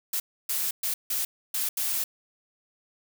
blue noise bursts at uneven times, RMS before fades -28 dBFS, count 6, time 0.13-0.2 / 0.49-0.71 / 0.83-0.94 / 1.1-1.25 / 1.54-1.69 / 1.77-2.04 s, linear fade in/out 5 ms, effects none

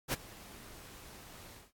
pink noise with ADSR envelope, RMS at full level -31 dBFS, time 0.08-1.72 s, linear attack 51 ms, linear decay 22 ms, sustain -21 dB, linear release 190 ms, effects noise-tail reverb RT60 0.1 s tail -24 dB re dry + AAC 64 kbps

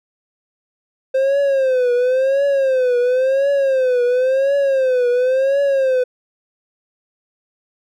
triangle tone with vibrato, 523.3 Hz, C5, in tune, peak -11 dBFS, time 1.14-6.04 s, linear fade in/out 10 ms, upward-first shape triangle, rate 0.95 Hz, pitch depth 140 cents each way, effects none

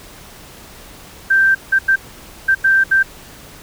sine tone bursts at uneven times, 1568 Hz, G6, in tune, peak -9 dBFS, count 6, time 1.3-1.55 / 1.72-1.79 / 1.88-1.96 / 2.48-2.55 / 2.64-2.84 / 2.91-3.03 s, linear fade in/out 10 ms, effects pink hiss -39 dBFS RMS until 3.62 s

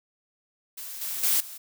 blue noise with level steps, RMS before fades -38 / -32 / -23 / -41 dBFS, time 0.77-1.58 s, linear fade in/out 10 ms, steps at 1.01 / 1.23 / 1.4 s, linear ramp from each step 5 ms, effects none

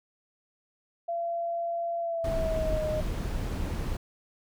sine tone with pitch glide, 681 to 617.3 Hz, F5 to D#5, -44 to -14 cents, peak -28 dBFS, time 1.08-3.01 s, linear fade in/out 10 ms, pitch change -170 cents, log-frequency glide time 2-2.85 s
brown noise, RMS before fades -31 dBFS, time 2.24-3.97 s, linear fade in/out 5 ms
effects none

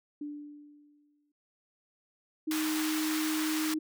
sine tone with exponential decay, 293.7 Hz, D4, in tune, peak -34 dBFS, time 0.21-1.32 s, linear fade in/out 5 ms, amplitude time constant 240 ms
sine tone, 311.1 Hz, D#4, in tune, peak -29 dBFS, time 2.47-3.79 s, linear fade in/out 10 ms
pink high-pass noise, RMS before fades -36 dBFS, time 2.51-3.74 s, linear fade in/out 2 ms, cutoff 940 Hz, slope 24 dB/octave
effects none

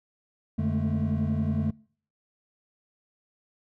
triangle tone cluster, 90 / 147.2 / 212.6 / 223.5 Hz, F#2 / D3 / G#3 / A3, -47 / +4 / +41 / +27 cents, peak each -27 dBFS, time 0.58-1.71 s, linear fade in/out 10 ms, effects noise-tail reverb RT60 0.5 s tail -25 dB re dry + tanh soft clip ceiling -16 dBFS

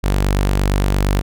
sawtooth tone, 48.66 Hz, G1, 12 cents flat, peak -10 dBFS, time 0.03-1.22 s, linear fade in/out 20 ms, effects none

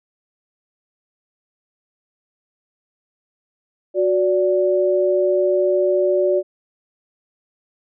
sine tone pair together, 367.4 / 581.2 Hz, F#4 / D5, -12 / -18 cents, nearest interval minor sixth, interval 794 cents, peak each -17 dBFS, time 3.94-6.43 s, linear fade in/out 50 ms, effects none

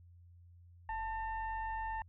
sine tone with frequency modulation, 883 Hz, A5, 6 cents sharp, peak -36 dBFS, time 0.89-2.02 s, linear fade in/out 2 ms, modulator 924 Hz, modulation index 0.75, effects added 87 Hz sine -56 dBFS peak until 2.08 s

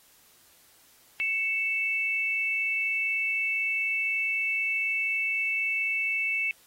sine tone pair together, 2224 / 2645 Hz, C#7 / E7, +5 / +5 cents, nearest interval minor third, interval 300 cents, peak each -29 / -27 dBFS, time 1.2-6.51 s, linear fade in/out 0 ms, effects white hiss -59 dBFS RMS until 6.66 s + AAC 48 kbps

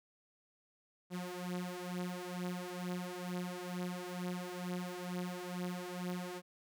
sawtooth beating tone pair, 178.3 / 180.5 Hz, F3 / F#3, +36 / -43 cents, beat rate 2.2 Hz, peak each -38 / -38 dBFS, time 1.1-6.42 s, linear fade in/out 50 ms, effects none

